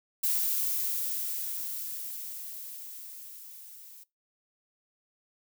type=noise with level ramp; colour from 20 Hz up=violet; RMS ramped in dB=-27 to -50 dBFS; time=0.23-4.04 s; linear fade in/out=10 ms; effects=noise-tail reverb RT60 0.2 s tail -21 dB re dry